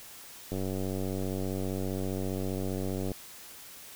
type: click train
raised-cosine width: 2 ms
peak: -21 dBFS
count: 248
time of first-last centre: 0.52-3.117 s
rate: 95.1 Hz
effects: white hiss -48 dBFS RMS until 3.95 s